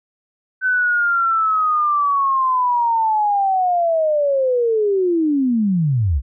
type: linear sweep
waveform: sine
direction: down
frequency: 1526 to 57.4 Hz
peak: -14 dBFS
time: 0.61-6.22 s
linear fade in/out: 50 ms
effects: none